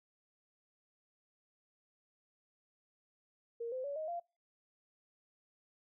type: tone with pitch steps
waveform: sine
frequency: 466.2 / 514.3 / 567.4 / 625.9 / 690.5 Hz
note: A#4 / C5 / C#5 / D#5 / F5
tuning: 0 / -30 / +40 / +10 / -20 cents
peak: -37 dBFS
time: 3.6-4.2 s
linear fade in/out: 10 ms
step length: 120 ms
effects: noise-tail reverb RT60 0.3 s tail -25 dB re dry